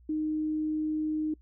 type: tone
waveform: sine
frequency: 308.8 Hz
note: D#4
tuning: 13 cents flat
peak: -27 dBFS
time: 0.09-1.34 s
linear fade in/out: 5 ms
effects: noise-tail reverb RT60 0.1 s tail -26 dB re dry + added 60 Hz sine -54 dBFS peak until 1.41 s